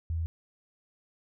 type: tone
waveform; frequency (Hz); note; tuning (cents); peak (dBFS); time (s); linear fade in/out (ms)
sine; 82.1; E2; -6; -28; 0.1-0.26; 0
effects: none